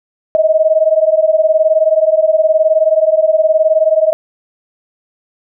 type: beating tone pair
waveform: sine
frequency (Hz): 622.3 / 641.3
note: D#5 / E5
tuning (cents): 0 / -48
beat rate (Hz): 19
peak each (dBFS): -11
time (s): 0.35-4.13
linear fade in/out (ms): 0
effects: none